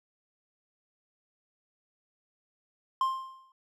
triangle tone with exponential decay, 1054 Hz, C6, 12 cents sharp, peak -20 dBFS, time 3.01-3.52 s, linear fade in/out 2 ms, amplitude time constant 110 ms, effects none

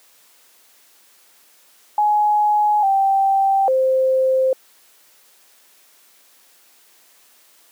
sine tone with pitch steps, 839 / 781 / 523 Hz, G#5 / G5 / C5, +17 / -7 / -1 cents, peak -13 dBFS, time 1.98-4.53 s, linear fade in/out 2 ms, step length 850 ms, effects white hiss -53 dBFS RMS until 7.71 s + high-pass 300 Hz 12 dB/octave

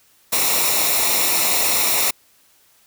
white noise with comb filter, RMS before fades -18 dBFS, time 0.32-2.11 s, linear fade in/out 10 ms, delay 0.63 ms, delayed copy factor -0.65, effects white hiss -56 dBFS RMS until 2.86 s

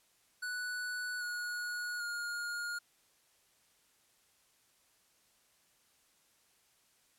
square tone with pitch steps, 1480 / 1452.1 / 1424.6 Hz, F#6 / F#6 / F6, 0 / -33 / +34 cents, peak -37 dBFS, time 0.42-2.79 s, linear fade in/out 10 ms, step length 790 ms, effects white hiss -70 dBFS RMS until 7.18 s + low-pass 12000 Hz 12 dB/octave

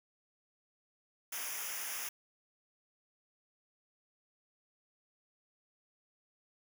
white noise with comb filter, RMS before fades -40 dBFS, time 1.32-2.09 s, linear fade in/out 5 ms, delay 0.24 ms, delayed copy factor -0.9, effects none

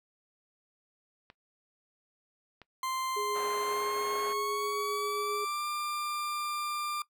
clicks, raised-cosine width 0.3 ms, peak -33 dBFS, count 3, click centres 1.301 / 2.617 / 4.196 s
40% pulse tone with pitch glide, 1044 to 1192.3 Hz, C6 to D6, -4 to +26 cents, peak -31 dBFS, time 2.83-7.02 s, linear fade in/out 2 ms, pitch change +230 cents, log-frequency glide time 3.6-5.67 s
sine tone with tremolo, 415.3 Hz, G#4, in tune, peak -33 dBFS, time 3.16-5.45 s, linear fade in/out 10 ms, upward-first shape sine, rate 7.5 Hz, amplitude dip 25%
pink band-pass noise, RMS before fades -43 dBFS, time 3.34-4.34 s, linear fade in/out 20 ms, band 570 to 1600 Hz, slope 12 dB/octave
effects noise-tail reverb RT60 0.1 s tail -20 dB re dry

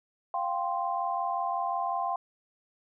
sine chord, F suspended second, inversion none, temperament equal, 698.5 / 784 / 1046.5 Hz, F5 / G5 / C6, 0 / 0 / 0 cents, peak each -32 dBFS, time 0.34-2.16 s, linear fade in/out 2 ms, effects none

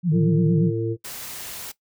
sine tone with vibrato, 164.81 Hz, E3, in tune, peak -16 dBFS, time 0.03-0.72 s, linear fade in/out 50 ms, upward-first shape sine, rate 8.6 Hz, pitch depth 150 cents each way
harmonic tone, 113.1 Hz, A2, 48 cents sharp, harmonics 1 / 3 / 4, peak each -26 / -26 / -26 dBFS, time 0.11-0.97 s, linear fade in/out 50 ms
white noise, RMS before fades -35 dBFS, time 1.04-1.72 s, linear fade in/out 10 ms
effects noise-tail reverb RT60 0.1 s tail -17 dB re dry

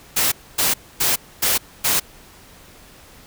white noise bursts, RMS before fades -18 dBFS, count 5, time 0.16-2 s, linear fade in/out 10 ms, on 160 ms, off 260 ms, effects pink hiss -46 dBFS RMS until 3.26 s

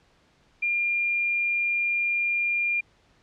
sine tone, 2400 Hz, D7, 37 cents sharp, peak -22 dBFS, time 0.62-2.81 s, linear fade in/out 10 ms, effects pink hiss -62 dBFS RMS until 3.22 s + low-pass 5000 Hz 12 dB/octave

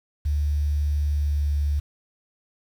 sine tone with pitch glide, 73.42 to 72.62 Hz, D2 to D2, 0 to -19 cents, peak -20 dBFS, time 0.25-1.8 s, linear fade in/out 10 ms, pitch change -19 cents, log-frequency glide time 1.05-1.52 s, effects 8-bit

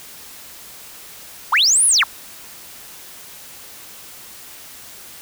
sine linear two-way sweep, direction up then down, 746 to 10780 to 746 Hz, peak -10 dBFS, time 1.52-2.04 s, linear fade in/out 10 ms, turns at 1.86 s, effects tanh soft clip ceiling -8 dBFS + white hiss -39 dBFS RMS until 5.21 s

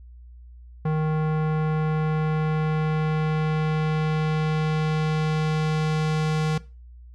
square tone with low-pass filter sweep, 155.56 Hz, D#3, in tune, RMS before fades -23 dBFS, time 0.85-6.58 s, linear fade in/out 5 ms, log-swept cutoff 1300 to 6500 Hz, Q 0.76, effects noise-tail reverb RT60 0.3 s tail -18 dB re dry + added 60 Hz sine -42 dBFS peak until 7.14 s

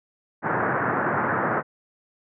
white band-pass noise, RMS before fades -24 dBFS, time 0.42-1.63 s, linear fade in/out 50 ms, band 100 to 1700 Hz, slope 48 dB/octave, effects none

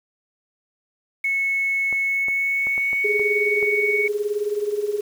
sine tone with pitch glide, 2200 to 2227 Hz, C#7 to C#7, -14 to +7 cents, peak -19 dBFS, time 1.24-4.08 s, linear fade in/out 5 ms, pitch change +21 cents, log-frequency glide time 2.07-3.09 s
clicks, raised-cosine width 1 ms, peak -22 dBFS, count 7, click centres 1.927 / 2.284 / 2.67 / 2.779 / 2.931 / 3.196 / 3.628 s
sine tone with tremolo, 415.3 Hz, G#4, in tune, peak -18 dBFS, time 3.04-5.01 s, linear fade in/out 10 ms, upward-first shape sine, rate 19 Hz, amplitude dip 70%
effects 7-bit

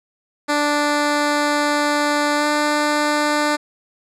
10% pulse tone with pitch glide, 293.7 to 297.3 Hz, D4 to D4, 0 to +21 cents, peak -8 dBFS, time 0.48-3.57 s, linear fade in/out 20 ms, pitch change +21 cents, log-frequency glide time 2.36-2.46 s, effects low-pass 9000 Hz 12 dB/octave

